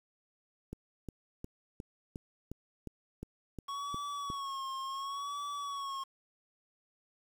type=click train; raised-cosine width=3 ms; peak=-28 dBFS; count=11; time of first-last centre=0.73-4.301 s; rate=2.8 Hz
type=tone with vibrato; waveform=square; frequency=1108.7 Hz; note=C#6; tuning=in tune; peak=-37 dBFS; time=3.68-6.04 s; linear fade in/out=10 ms; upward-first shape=sine; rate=0.7 Hz; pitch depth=63 cents each way
effects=low-pass 6000 Hz 12 dB/octave + 9-bit